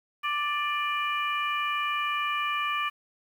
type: harmonic tone with a mistuned harmonic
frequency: 587.3 Hz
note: D5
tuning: in tune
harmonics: 2 / 3 / 4 / 5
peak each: -28 / -35 / -32 / -36 dBFS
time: 0.23-2.9 s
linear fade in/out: 20 ms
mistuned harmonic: 4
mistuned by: +27 cents
effects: 9-bit